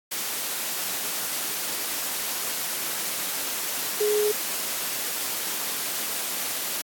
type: tone in noise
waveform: sine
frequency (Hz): 419.9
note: G#4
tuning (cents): +19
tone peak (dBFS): -20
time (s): 4-4.32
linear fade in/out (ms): 10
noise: white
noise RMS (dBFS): -29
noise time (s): 0.11-6.82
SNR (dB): +6
effects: high-pass 200 Hz 12 dB/octave + AAC 64 kbps